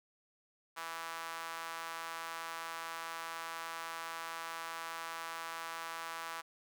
sawtooth tone with high-pass filter, 164.81 Hz, E3, in tune, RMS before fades -43 dBFS, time 0.76-6.42 s, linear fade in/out 20 ms, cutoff 1100 Hz, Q 2, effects none

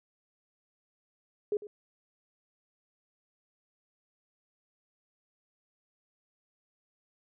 sine tone with echo, 415.3 Hz, G#4, in tune, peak -26 dBFS, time 1.52-1.57 s, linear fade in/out 2 ms, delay 100 ms, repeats 1, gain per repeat -15 dB, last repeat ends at 1.67 s, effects none

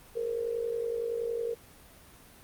sine tone with amplitude modulation, 465.7 Hz, A#4, 2 cents flat, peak -26 dBFS, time 0.15-1.55 s, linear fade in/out 20 ms, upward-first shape sine, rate 50.8 Hz, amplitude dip 70%, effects pink hiss -54 dBFS RMS until 2.43 s + Opus 32 kbps

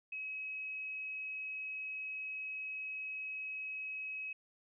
sine tone, 2555 Hz, D#7, 45 cents sharp, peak -39 dBFS, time 0.12-4.33 s, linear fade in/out 5 ms, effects none

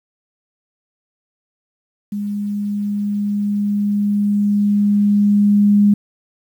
sine tone with level ramp, 204.9 Hz, G#3, 23 cents flat, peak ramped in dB -20 to -8 dBFS, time 2.12-5.94 s, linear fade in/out 5 ms, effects 8-bit

